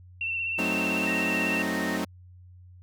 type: tone with vibrato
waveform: sine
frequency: 2700 Hz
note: E7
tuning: 41 cents sharp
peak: -27 dBFS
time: 0.21-1.62 s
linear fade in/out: 2 ms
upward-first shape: triangle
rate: 16 Hz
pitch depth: 37 cents each way
type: chord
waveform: sawtooth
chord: F# diminished seventh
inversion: none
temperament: equal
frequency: 185 / 220 / 261.6 / 311.1 Hz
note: F#3 / A3 / C4 / Eb4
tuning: 0 / 0 / 0 / 0 cents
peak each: -29 dBFS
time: 0.58-2.05 s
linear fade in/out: 10 ms
type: tone with pitch glide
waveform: sine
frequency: 1864.7 to 1849.7 Hz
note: A#6 to A#6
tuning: 0 to -14 cents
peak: -32 dBFS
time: 1.07-1.97 s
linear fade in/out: 5 ms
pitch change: -14 cents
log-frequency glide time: 1.25-1.82 s
effects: added 90 Hz sine -47 dBFS peak until 2.82 s